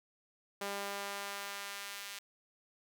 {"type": "tone with high-pass filter sweep", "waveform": "sawtooth", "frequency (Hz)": 200.2, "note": "G3", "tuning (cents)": 37, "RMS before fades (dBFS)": -42, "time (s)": [0.61, 2.19], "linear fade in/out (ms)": 5, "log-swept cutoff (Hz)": [480, 2300], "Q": 0.74, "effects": []}